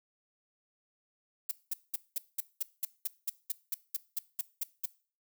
violet noise bursts, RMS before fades -32 dBFS, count 16, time 1.49-4.858 s, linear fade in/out 5 ms, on 23 ms, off 200 ms, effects noise-tail reverb RT60 0.4 s tail -20 dB re dry

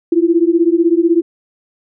sine beating tone pair, 329.6 / 345.6 Hz, E4 / F4, 0 / -18 cents, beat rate 16 Hz, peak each -12 dBFS, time 0.12-1.22 s, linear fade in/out 5 ms, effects none

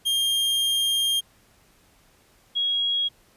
45% pulse / sine tone pair in turn, 3209 / 3301 Hz, G7 / G#7, +40 / -11 cents, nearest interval unison, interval 49 cents, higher second, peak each -20 / -21 dBFS, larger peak first, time 0.05-1.21 / 2.55-3.09 s, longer first, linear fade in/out 20 ms, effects pink hiss -59 dBFS RMS until 3.36 s + resampled to 32000 Hz

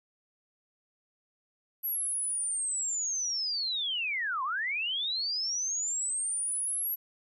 sine linear two-way sweep, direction down then up, 11760 to 999 to 11760 Hz, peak -29 dBFS, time 1.83-6.96 s, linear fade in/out 20 ms, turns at 4.43 s, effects none

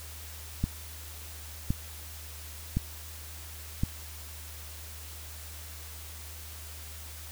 click train, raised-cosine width 5 ms, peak -14 dBFS, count 4, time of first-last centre 0.64-3.835 s, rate 0.939 Hz, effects added 77 Hz sine -44 dBFS peak until 7.31 s + white hiss -46 dBFS RMS until 7.31 s

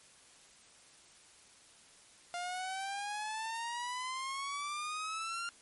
sawtooth exponential sweep, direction up, 698.5 to 1400 Hz, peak -33 dBFS, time 2.34-5.49 s, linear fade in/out 0 ms, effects white hiss -60 dBFS RMS until 5.61 s + MP3 48 kbps

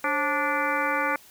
harmonic tone with a mistuned harmonic, 291.9 Hz, D4, 10 cents flat, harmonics 1 / 2 / 3 / 4 / 5 / 6 / 7 / 8, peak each -34 / -31 / -30 / -29 / -29 / -34 / -32 / -33 dBFS, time 0.04-1.16 s, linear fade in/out 2 ms, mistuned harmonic 2, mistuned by -140 cents, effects white hiss -52 dBFS RMS until 1.3 s

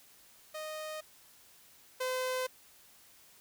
sawtooth tone pair in turn, 620 / 512 Hz, D#5 / C5, -6 / -38 cents, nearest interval minor third, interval 332 cents, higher first, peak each -35 / -28 dBFS, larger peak second, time 0.54-1.01 / 2-2.47 s, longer neither, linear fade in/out 10 ms, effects white hiss -60 dBFS RMS until 3.4 s

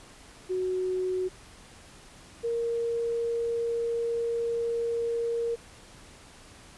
sine tone pair in turn, 370 / 466.2 Hz, F#4 / A#4, 0 / 0 cents, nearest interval major third, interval 400 cents, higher second, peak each -26 dBFS, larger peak neither, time 0.49-1.29 / 2.43-5.56 s, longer second, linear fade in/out 20 ms, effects pink hiss -51 dBFS RMS until 6.77 s + resampled to 24000 Hz

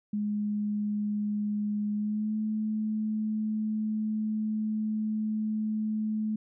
sine tone with pitch glide, 208.4 to 215.7 Hz, G#3 to A3, +6 to -34 cents, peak -27 dBFS, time 0.13-6.36 s, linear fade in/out 5 ms, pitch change +60 cents, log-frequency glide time 1.94-2.36 s, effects none

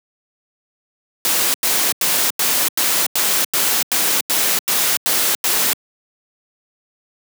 white noise bursts, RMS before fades -17 dBFS, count 12, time 1.25-5.731 s, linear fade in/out 0 ms, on 290 ms, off 91 ms, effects high-pass 200 Hz 12 dB/octave

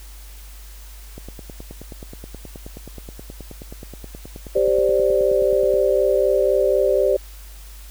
click train, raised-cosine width 2 ms, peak -22 dBFS, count 44, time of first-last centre 1.18-5.74 s, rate 9.43 Hz
sine chord, G suspended fourth, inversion none, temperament equal, 392 / 523.3 / 587.3 Hz, G4 / C5 / D5, 0 / 0 / 0 cents, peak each -19 dBFS, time 4.55-7.17 s, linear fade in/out 10 ms
effects added 50 Hz sine -37 dBFS peak until 7.9 s + white hiss -46 dBFS RMS until 7.9 s

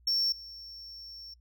triangle tone with level steps, 5450 Hz, F8, 43 cents flat, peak -24 / -42 dBFS, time 0.07-1.34 s, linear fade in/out 5 ms, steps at 0.32 s, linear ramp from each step 2 ms, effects noise-tail reverb RT60 0.1 s tail -24 dB re dry + added 60 Hz sine -58 dBFS peak until 1.4 s

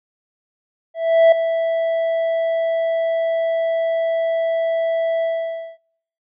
triangle tone with ADSR envelope, 659.3 Hz, E5, in tune, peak -4 dBFS, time 0.94-5.78 s, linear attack 380 ms, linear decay 5 ms, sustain -10 dB, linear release 550 ms, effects noise-tail reverb RT60 0.6 s tail -24 dB re dry + resampled to 8000 Hz

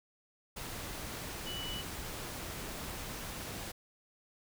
sine tone in noise, 2960 Hz, F#7, in tune, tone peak -40 dBFS, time 1.46-1.82 s, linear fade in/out 10 ms, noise pink, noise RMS -42 dBFS, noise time 0.56-3.72 s, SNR -1 dB, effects none

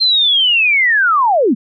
sine linear sweep, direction down, 4193 to 185 Hz, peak -9 dBFS, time 0-1.55 s, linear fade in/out 20 ms, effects none

